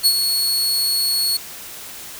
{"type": "tone with ADSR envelope", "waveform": "sawtooth", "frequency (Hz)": 4366, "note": "C#8", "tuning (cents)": -27, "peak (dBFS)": -7, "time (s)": [0.03, 1.37], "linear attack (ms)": 30, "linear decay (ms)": 65, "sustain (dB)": -7, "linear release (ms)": 4, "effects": ["white hiss -35 dBFS RMS until 2.19 s"]}